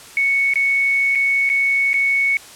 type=tone with dropouts; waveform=sine; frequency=2217 Hz; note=C#7; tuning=in tune; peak=-14 dBFS; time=0.17-2.37 s; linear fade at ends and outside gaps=1 ms; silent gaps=0.537-0.557 / 1.151-1.155 / 1.492-1.499 / 1.932-1.941 s; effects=white hiss -40 dBFS RMS until 2.55 s + low-pass 10000 Hz 12 dB/octave